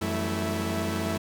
sawtooth tone cluster, 90.9 / 164.2 / 192.7 / 220 / 328.4 Hz, F#2 / E3 / G3 / A3 / E4, -30 / -6 / -29 / 0 / -6 cents, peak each -28 / -34 / -33 / -28 / -27 dBFS, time 0.01-1.18 s, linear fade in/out 10 ms, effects none

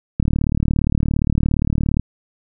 click train, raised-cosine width 5 ms, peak -5 dBFS, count 68, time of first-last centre 0.2-1.996 s, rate 37.3 Hz, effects none

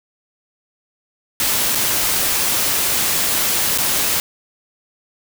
white noise with dropouts, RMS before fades -18 dBFS, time 1.4-4.2 s, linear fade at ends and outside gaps 1 ms, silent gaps 1.75-1.754 / 3.777-3.784 s, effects none

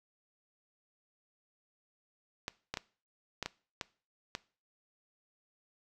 clicks, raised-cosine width 0.2 ms, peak -18 dBFS, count 7, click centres 2.481 / 2.74 / 2.772 / 3.427 / 3.46 / 3.812 / 4.351 s, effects noise-tail reverb RT60 0.4 s tail -21 dB re dry

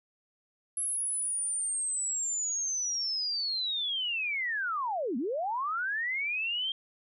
sine linear two-way sweep, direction down then up, 10980 to 215.6 to 3207 Hz, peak -29 dBFS, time 0.77-6.72 s, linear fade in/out 2 ms, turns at 5.17 s, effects none

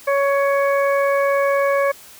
harmonic tone, 558 Hz, C#5, 11 cents sharp, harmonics 1 / 2 / 3 / 4, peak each -16 / -22 / -26 / -28 dBFS, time 0.07-1.92 s, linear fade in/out 10 ms, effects white hiss -43 dBFS RMS until 2.19 s

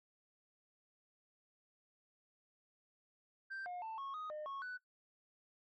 sine tone with pitch steps, 1568 / 716 / 888 / 1096 / 1248 / 608 / 1099 / 1491 Hz, G6 / F5 / A5 / C#6 / D#6 / D#5 / C#6 / F#6, 0 / +43 / +16 / -20 / +5 / -40 / -15 / +13 cents, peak -40 dBFS, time 3.5-4.78 s, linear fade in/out 20 ms, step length 160 ms, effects noise-tail reverb RT60 0.1 s tail -19 dB re dry + tanh soft clip ceiling -41 dBFS

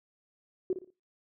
sine tone with echo, 370 Hz, F#4, in tune, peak -25 dBFS, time 0.7-0.73 s, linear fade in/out 2 ms, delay 58 ms, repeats 3, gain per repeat -10 dB, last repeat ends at 0.904 s, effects noise-tail reverb RT60 0.3 s tail -22 dB re dry

